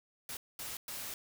white noise bursts at uneven times, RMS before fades -42 dBFS, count 3, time 0.29-0.37 / 0.59-0.77 / 0.88-1.14 s, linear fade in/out 2 ms, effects none

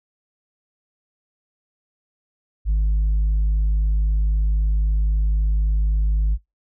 sine tone, 51.9 Hz, G#1, in tune, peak -13 dBFS, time 2.65-6.38 s, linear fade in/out 50 ms, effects noise-tail reverb RT60 0.2 s tail -26 dB re dry + tanh soft clip ceiling -15 dBFS

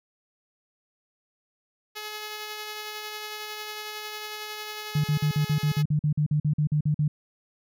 5% pulse tone with tremolo, 424.7 Hz, G#4, 39 cents sharp, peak -22 dBFS, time 1.95-5.83 s, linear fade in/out 20 ms, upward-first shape sine, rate 11 Hz, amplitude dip 25%
sine tone bursts, 150 Hz, D3, 37 cents sharp, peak -20 dBFS, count 16, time 4.95-7.08 s, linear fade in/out 5 ms, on 90 ms, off 46 ms
effects none

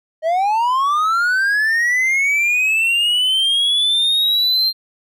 triangle linear sweep, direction up, 619 to 4186 Hz, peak -12 dBFS, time 0.22-4.73 s, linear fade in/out 50 ms, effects none

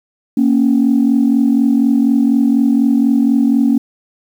sine tone pair together, 233.1 / 277.2 Hz, A#3 / C#4, 0 / 0 cents, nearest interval minor third, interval 300 cents, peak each -11 dBFS, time 0.37-3.78 s, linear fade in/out 5 ms, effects tanh soft clip ceiling -3 dBFS + 7-bit

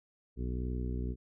harmonic tone, 61.74 Hz, B1, in tune, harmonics 1 / 2 / 3 / 4 / 5 / 6 / 7, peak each -34 / -40 / -44 / -42 / -49 / -46 / -49 dBFS, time 0.36-1.16 s, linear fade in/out 50 ms, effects none

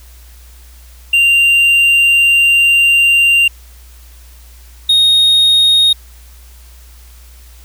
triangle tone pair in turn, 2779 / 3727 Hz, F7 / A#7, -9 / -1 cents, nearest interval perfect fourth, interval 508 cents, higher second, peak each -5 dBFS, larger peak neither, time 1.13-3.48 / 4.89-5.93 s, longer first, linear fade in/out 5 ms, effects added 60 Hz sine -36 dBFS peak until 7.64 s + white hiss -45 dBFS RMS until 7.64 s

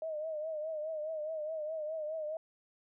sine tone with vibrato, 623 Hz, D#5, 2 cents sharp, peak -35 dBFS, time 0.02-2.37 s, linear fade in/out 2 ms, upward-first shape triangle, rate 4.8 Hz, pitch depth 81 cents each way, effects none

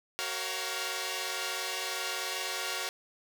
5% pulse chord, Gb major seventh, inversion none, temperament equal with one note detuned, 377.1 / 466.2 / 554.4 / 698.5 Hz, Gb4 / Bb4 / Db5 / F5, +33 / 0 / 0 / 0 cents, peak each -27 dBFS, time 0.19-2.89 s, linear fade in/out 0 ms, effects none

